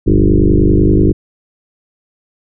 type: tone with frequency modulation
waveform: sine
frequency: 138.59 Hz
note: C#3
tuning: in tune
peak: -6 dBFS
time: 0.06-1.13 s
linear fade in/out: 20 ms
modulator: 50.3 Hz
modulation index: 4.9
effects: none